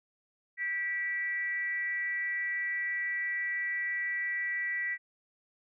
sine tone with frequency modulation, 1951 Hz, B6, 22 cents flat, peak -30 dBFS, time 0.57-4.98 s, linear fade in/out 50 ms, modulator 359 Hz, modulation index 0.41, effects none

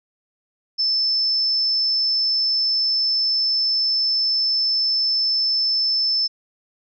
sine tone, 5274 Hz, E8, in tune, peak -17 dBFS, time 0.78-6.28 s, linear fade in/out 20 ms, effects none

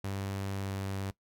sawtooth tone with pitch glide, 98 to 97.38 Hz, G2 to G2, 0 to -11 cents, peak -30 dBFS, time 0.04-1.11 s, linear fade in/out 5 ms, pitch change -11 cents, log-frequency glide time 0.6-0.72 s, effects noise-tail reverb RT60 0.1 s tail -19 dB re dry

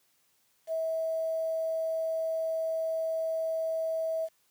sine tone with quantisation, 647 Hz, E5, 32 cents flat, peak -28 dBFS, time 0.67-4.29 s, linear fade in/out 50 ms, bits 9, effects white hiss -70 dBFS RMS until 4.5 s + high-pass 60 Hz 12 dB/octave

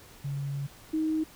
sine tone pair in turn, 140 / 314.3 Hz, C#3 / D#4, +18 / +18 cents, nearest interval octave + major second, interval 1400 cents, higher second, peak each -30 / -25 dBFS, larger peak second, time 0.24-0.67 / 0.93-1.24 s, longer first, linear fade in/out 10 ms, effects pink hiss -52 dBFS RMS until 1.35 s

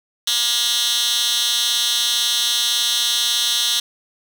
10% pulse tone with high-pass filter, 238.1 Hz, A#3, 37 cents sharp, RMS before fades -19 dBFS, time 0.27-3.8 s, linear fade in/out 5 ms, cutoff 3700 Hz, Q 2.4, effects none

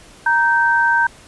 sine tone pair together, 934 / 1556.3 Hz, A#5 / G6, +3 / -13 cents, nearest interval major sixth, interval 884 cents, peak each -16 / -14 dBFS, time 0.26-1.07 s, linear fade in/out 5 ms, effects pink hiss -44 dBFS RMS until 1.27 s + resampled to 24000 Hz

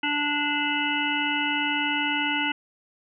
harmonic tone, 293 Hz, D4, 4 cents flat, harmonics 1 / 3 / 5 / 7 / 9 / 10, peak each -30 / -30 / -30 / -30 / -30 / -30 dBFS, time 0.03-2.52 s, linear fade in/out 5 ms, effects none

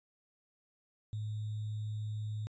sine tone with sample-and-hold, 106.9 Hz, A2, 49 cents flat, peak -35 dBFS, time 1.13-2.47 s, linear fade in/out 0 ms, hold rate 3675 Hz, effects resampled to 16000 Hz

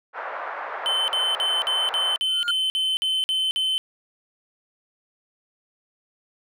white band-pass noise, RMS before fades -32 dBFS, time 0.13-2.18 s, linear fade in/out 50 ms, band 560 to 1500 Hz, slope 24 dB/octave
triangle tone bursts, 3064 Hz, G7, 40 cents flat, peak -19 dBFS, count 11, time 0.86-3.78 s, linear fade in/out 0 ms, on 220 ms, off 50 ms
triangle tone with exponential growth, 1418 Hz, F6, 26 cents sharp, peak -19 dBFS, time 2.25-2.51 s, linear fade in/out 5 ms, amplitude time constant 56 ms
effects none

